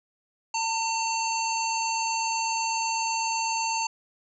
harmonic tone, 904 Hz, A5, 47 cents sharp, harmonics 1 / 3 / 5 / 7 / 8, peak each -27 / -32 / -34 / -35 / -36 dBFS, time 0.54-3.87 s, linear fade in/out 5 ms, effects none

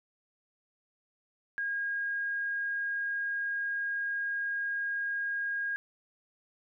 sine tone, 1629 Hz, G#6, 34 cents flat, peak -30 dBFS, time 1.58-5.76 s, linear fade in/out 0 ms, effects none

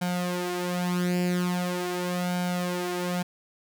sawtooth tone with flanger, 178.5 Hz, F3, 38 cents sharp, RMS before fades -28 dBFS, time 0.01-3.23 s, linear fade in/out 10 ms, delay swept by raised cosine 1.3 to 5.2 ms, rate 0.42 Hz, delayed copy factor +0.7, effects none

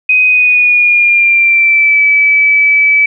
sine tone with pitch glide, 2507 to 2299 Hz, D#7 to D7, +12 to -37 cents, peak -5 dBFS, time 0.09-3.06 s, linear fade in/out 5 ms, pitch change -149 cents, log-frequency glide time 0.26-2.02 s, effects none

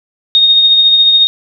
sine tone with tremolo, 3709 Hz, A#7, 9 cents flat, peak -3 dBFS, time 0.35-1.27 s, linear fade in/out 0 ms, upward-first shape triangle, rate 14 Hz, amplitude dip 40%, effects none

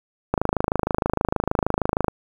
click train, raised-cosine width 1 ms, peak -5 dBFS, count 47, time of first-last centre 0.34-2.082 s, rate 26.4 Hz, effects 7-bit

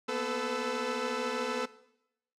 sawtooth tone cluster, 235.8 / 249.2 / 437.2 / 504 / 1320 Hz, A#3 / B3 / A4 / B4 / E6, +20 / +16 / -11 / +35 / +2 cents, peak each -38 / -36 / -31 / -31 / -36 dBFS, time 0.08-1.66 s, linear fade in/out 10 ms, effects noise-tail reverb RT60 0.8 s tail -18 dB re dry + low-pass 6000 Hz 12 dB/octave

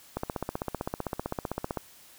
click train, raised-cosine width 1 ms, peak -16 dBFS, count 26, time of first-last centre 0.17-1.773 s, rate 15.6 Hz, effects white hiss -54 dBFS RMS until 2.18 s

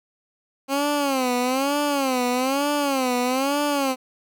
15% pulse tone with vibrato, 268.3 Hz, C4, 44 cents sharp, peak -14 dBFS, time 0.68-3.96 s, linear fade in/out 50 ms, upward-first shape sine, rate 1.1 Hz, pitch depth 150 cents each way, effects none

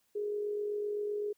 sine tone with amplitude modulation, 415.3 Hz, G#4, in tune, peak -30 dBFS, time 0.15-1.33 s, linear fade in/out 10 ms, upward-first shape sine, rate 47.8 Hz, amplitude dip 40%, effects white hiss -74 dBFS RMS until 1.37 s

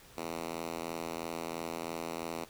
5% pulse tone with high-pass filter, 83 Hz, E2, 12 cents sharp, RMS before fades -39 dBFS, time 0.17-2.45 s, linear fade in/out 10 ms, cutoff 240 Hz, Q 1, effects pink hiss -56 dBFS RMS until 2.49 s

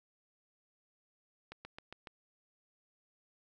slowing click train, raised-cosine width 0.3 ms, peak -30 dBFS, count 5, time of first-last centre 1.52-2.072 s, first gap 130 ms, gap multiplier 1.04, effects none

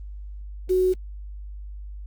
sine tone with quantisation, 370 Hz, F#4, in tune, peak -17 dBFS, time 0.69-0.94 s, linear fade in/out 20 ms, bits 7, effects added 50 Hz sine -34 dBFS peak until 2.06 s + Opus 32 kbps

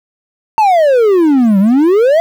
triangle exponential two-way sweep, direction down then up, 907 to 188.1 to 682 Hz, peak -4 dBFS, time 0.58-2.2 s, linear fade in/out 0 ms, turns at 1.59 s, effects 7-bit

